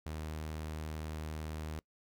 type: tone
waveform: sawtooth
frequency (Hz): 77.8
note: D#2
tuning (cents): 0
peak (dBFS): -35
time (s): 0.06-1.79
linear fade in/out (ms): 0
effects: noise-tail reverb RT60 0.1 s tail -24 dB re dry